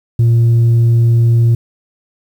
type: tone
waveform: sine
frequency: 116.54 Hz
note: A#2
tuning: in tune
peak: -4 dBFS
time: 0.19-1.55 s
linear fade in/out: 5 ms
effects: tanh soft clip ceiling -6 dBFS + 7-bit